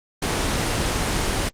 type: noise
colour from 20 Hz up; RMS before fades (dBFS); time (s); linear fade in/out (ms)
pink; -22; 0.22-1.49; 5
effects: low-pass 9000 Hz 12 dB/octave + Opus 24 kbps